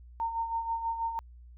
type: tone with tremolo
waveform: sine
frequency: 915 Hz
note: A#5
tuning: 32 cents flat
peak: -27 dBFS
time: 0.2-1.19 s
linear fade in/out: 0 ms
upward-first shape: sine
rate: 6.2 Hz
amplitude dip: 60%
effects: added 60 Hz sine -48 dBFS peak until 1.57 s